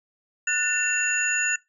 sine tone cluster, 1471 / 1786 / 2715 / 6880 Hz, F#6 / A6 / F7 / A8, -11 / +25 / -50 / -40 cents, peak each -27 dBFS, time 0.47-1.56 s, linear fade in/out 5 ms, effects noise-tail reverb RT60 0.2 s tail -21 dB re dry

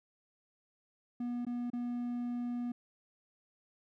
triangle tone with dropouts, 242.1 Hz, B3, 34 cents flat, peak -32 dBFS, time 1.2-2.72 s, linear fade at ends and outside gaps 5 ms, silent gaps 1.451-1.466 / 1.702-1.732 s, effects none

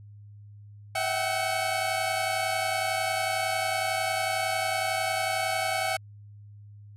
35% pulse tone cluster, 651 / 745 / 776 / 2229 Hz, E5 / F#5 / G5 / C#7, -22 / +12 / -18 / +9 cents, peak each -30 dBFS, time 0.95-5.97 s, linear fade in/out 5 ms, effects added 103 Hz sine -45 dBFS peak until 6.96 s + resampled to 32000 Hz

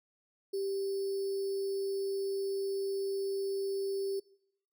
sine tone with sample-and-hold, 392 Hz, G4, in tune, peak -31 dBFS, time 0.53-4.2 s, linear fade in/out 10 ms, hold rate 4900 Hz, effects noise-tail reverb RT60 0.8 s tail -23 dB re dry

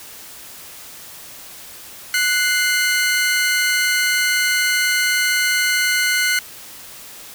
sawtooth tone pair together, 1480 / 2093 Hz, F#6 / C7, 0 / 0 cents, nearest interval tritone, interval 600 cents, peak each -15 dBFS, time 2.14-6.39 s, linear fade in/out 2 ms, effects white hiss -38 dBFS RMS until 7.34 s

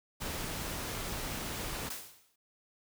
pink noise, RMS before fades -38 dBFS, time 0.2-1.9 s, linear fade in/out 20 ms
white noise with exponential decay, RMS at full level -37 dBFS, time 1.9-2.36 s, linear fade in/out 5 ms, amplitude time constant 100 ms
effects none

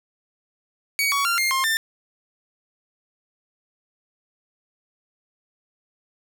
sawtooth tone with pitch steps, 2252 / 1124 / 1384 / 2118 / 1062 / 1791 Hz, C#7 / C#6 / F6 / C7 / C6 / A6, +27 / +24 / -16 / +21 / +25 / +30 cents, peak -16 dBFS, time 0.99-1.77 s, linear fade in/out 0 ms, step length 130 ms, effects none

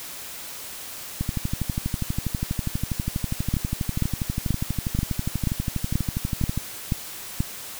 two click trains, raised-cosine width 5 ms, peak -12 / -9 dBFS, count 67 / 9, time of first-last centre 1.21-6.576 / 3.54-7.405 s, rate 12.3 / 2.07 Hz, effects white hiss -37 dBFS RMS until 7.79 s

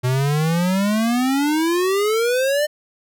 square exponential sweep, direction up, 123.4 to 608 Hz, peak -17 dBFS, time 0.03-2.67 s, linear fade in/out 20 ms, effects none

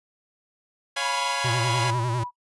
10% pulse chord, C# dominant seventh, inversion none, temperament equal with one note detuned, 554.4 / 698.5 / 830.6 / 1005 Hz, C#5 / E#5 / G#5 / B5, 0 / 0 / 0 / +30 cents, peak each -23 dBFS, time 0.96-1.91 s, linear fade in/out 10 ms
sine tone with tremolo, 980 Hz, B5, 14 cents flat, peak -27 dBFS, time 1-2.31 s, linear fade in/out 50 ms, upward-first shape square, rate 1.5 Hz, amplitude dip 35%
square tone with vibrato, 119.6 Hz, A#2, 45 cents sharp, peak -25 dBFS, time 1.44-2.24 s, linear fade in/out 10 ms, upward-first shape sine, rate 10 Hz, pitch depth 100 cents each way
effects noise-tail reverb RT60 0.1 s tail -24 dB re dry + resampled to 24000 Hz

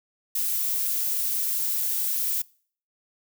violet noise, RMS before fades -26 dBFS, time 0.35-2.42 s, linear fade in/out 5 ms, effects noise-tail reverb RT60 0.5 s tail -24 dB re dry

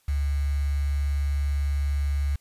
sine tone with quantisation, 71.1 Hz, C#2, 45 cents sharp, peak -22 dBFS, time 0.08-2.36 s, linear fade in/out 5 ms, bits 7, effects white hiss -66 dBFS RMS until 2.4 s + resampled to 32000 Hz

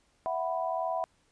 sine chord, E suspended second, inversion none, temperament just, 659.3 / 741.7 / 988.9 Hz, E5 / F#5 / B5, 0 / +4 / +2 cents, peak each -32 / -33 / -35 dBFS, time 0.26-1.04 s, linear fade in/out 0 ms, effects pink hiss -69 dBFS RMS until 1.31 s + resampled to 22050 Hz

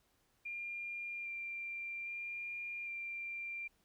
sine tone with vibrato, 2386 Hz, D7, 27 cents sharp, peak -40 dBFS, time 0.45-3.68 s, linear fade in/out 10 ms, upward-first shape square, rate 0.62 Hz, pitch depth 10 cents each way, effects pink hiss -75 dBFS RMS until 3.84 s

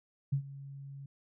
sine tone with ADSR envelope, 138.59 Hz, C#3, in tune, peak -25 dBFS, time 0.32-1.06 s, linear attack 11 ms, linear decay 87 ms, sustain -18 dB, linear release 4 ms, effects none

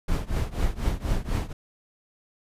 brown noise with tremolo, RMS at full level -22 dBFS, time 0.08-1.53 s, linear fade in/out 5 ms, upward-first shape triangle, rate 4.1 Hz, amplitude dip 95%, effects resampled to 32000 Hz

